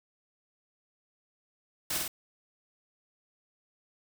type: noise with echo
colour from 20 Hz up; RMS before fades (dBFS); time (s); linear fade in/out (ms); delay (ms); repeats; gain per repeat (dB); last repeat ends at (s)
white; -32; 1.9-1.98; 5; 50; 2; -2; 2.08
effects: none